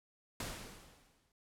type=noise with exponential decay; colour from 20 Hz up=pink; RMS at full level=-39 dBFS; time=0.4-1.32 s; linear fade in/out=2 ms; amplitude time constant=200 ms; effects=low-pass 12000 Hz 12 dB/octave